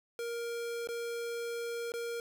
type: tone with dropouts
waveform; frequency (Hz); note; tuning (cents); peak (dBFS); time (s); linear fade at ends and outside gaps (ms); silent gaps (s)
square; 468.8; A#4; +10; -36; 0.19-2.2; 1; 0.873-0.888 / 1.92-1.938
effects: none